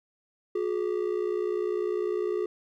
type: ring-modulated tone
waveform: triangle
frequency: 392 Hz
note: G4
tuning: in tune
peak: -21 dBFS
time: 0.55-2.46 s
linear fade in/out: 5 ms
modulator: 30 Hz
effects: none